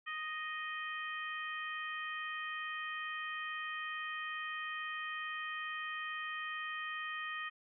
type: harmonic tone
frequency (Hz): 622.3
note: D#5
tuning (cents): 0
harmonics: 2 / 3 / 4 / 5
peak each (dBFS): -43 / -41 / -47 / -49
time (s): 0.06-7.5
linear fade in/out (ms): 20
effects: none